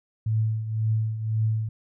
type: tone with tremolo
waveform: sine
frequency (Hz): 110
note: A2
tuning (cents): 0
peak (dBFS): -19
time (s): 0.26-1.69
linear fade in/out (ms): 5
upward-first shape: triangle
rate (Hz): 1.9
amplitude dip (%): 70
effects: none